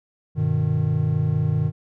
triangle chord, G augmented, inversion none, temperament just, 98 / 122.5 / 153.12 Hz, G2 / B2 / D#3, 0 / -14 / -27 cents, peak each -23 / -22 / -19 dBFS, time 0.35-1.72 s, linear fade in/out 50 ms, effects none

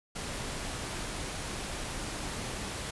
pink noise, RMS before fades -37 dBFS, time 0.15-2.91 s, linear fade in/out 10 ms, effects resampled to 24000 Hz

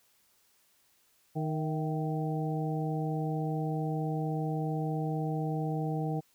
harmonic tone with a mistuned harmonic, 155.56 Hz, D#3, in tune, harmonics 1 / 2 / 3 / 4 / 5, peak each -31 / -37 / -39 / -43 / -39 dBFS, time 1.35-6.21 s, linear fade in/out 20 ms, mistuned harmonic 4, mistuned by +87 cents, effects white hiss -68 dBFS RMS until 6.34 s

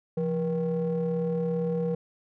triangle ring-modulated tone, 153.1 Hz, D#3, 28 cents flat, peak -20 dBFS, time 0.17-1.95 s, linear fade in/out 5 ms, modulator 325 Hz, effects none

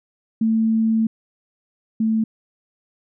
sine tone pair in turn, 222.9 / 221.2 Hz, A3 / A3, +23 / +9 cents, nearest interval unison, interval 14 cents, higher first, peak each -15 / -16 dBFS, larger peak first, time 0.41-1.07 / 2-2.24 s, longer first, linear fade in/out 5 ms, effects none

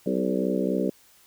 harmonic tone with a mistuned harmonic, 63.7 Hz, C2, 46 cents flat, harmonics 3 / 4 / 5 / 6 / 7 / 8 / 9, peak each -28 / -29 / -30 / -31 / -31 / -32 / -33 dBFS, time 0.06-0.9 s, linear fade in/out 5 ms, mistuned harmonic 7, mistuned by -38 cents, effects white hiss -57 dBFS RMS until 1.26 s

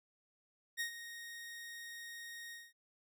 sawtooth tone with ADSR envelope, 1864.7 Hz, A#6, in tune, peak -31 dBFS, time 0.77-2.73 s, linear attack 34 ms, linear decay 99 ms, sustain -12 dB, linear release 210 ms, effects none

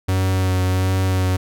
45% pulse tone with vibrato, 93.4 Hz, F#2, 17 cents sharp, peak -16 dBFS, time 0.08-1.37 s, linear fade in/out 10 ms, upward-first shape sine, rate 1.4 Hz, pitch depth 18 cents each way, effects none

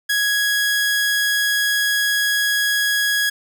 sawtooth tone, 1663 Hz, G#6, 2 cents sharp, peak -13 dBFS, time 0.09-3.3 s, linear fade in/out 10 ms, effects none

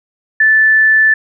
sine tone, 1754 Hz, A6, 6 cents flat, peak -6 dBFS, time 0.4-1.14 s, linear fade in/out 5 ms, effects none

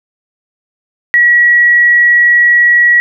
sine tone, 1922 Hz, B6, 48 cents flat, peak -4 dBFS, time 1.14-3 s, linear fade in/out 0 ms, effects none

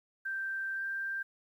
sine tone with pitch glide, 1568 to 1579.8 Hz, G6 to G6, 0 to +13 cents, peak -33 dBFS, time 0.25-1.23 s, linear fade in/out 10 ms, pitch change +13 cents, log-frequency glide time 0.75-0.84 s, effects 11-bit

